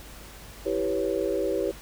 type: chord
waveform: sine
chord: C# half-diminished seventh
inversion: first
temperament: equal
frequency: 329.6 / 392 / 493.9 / 554.4 Hz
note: E4 / G4 / B4 / C#5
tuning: 0 / 0 / 0 / 0 cents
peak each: -31 / -28 / -30 / -30 dBFS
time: 0.65-1.72 s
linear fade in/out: 20 ms
effects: added 50 Hz sine -46 dBFS peak until 1.81 s + pink hiss -46 dBFS RMS until 1.81 s